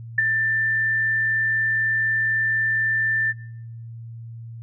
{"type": "tone with ADSR envelope", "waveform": "sine", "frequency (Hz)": 1778, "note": "A6", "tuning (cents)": 18, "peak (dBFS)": -13, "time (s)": [0.18, 3.33], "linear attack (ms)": 5, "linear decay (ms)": 22, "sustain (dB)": -6, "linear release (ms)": 28, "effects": ["noise-tail reverb RT60 0.7 s tail -21 dB re dry", "added 115 Hz sine -34 dBFS peak until 4.62 s"]}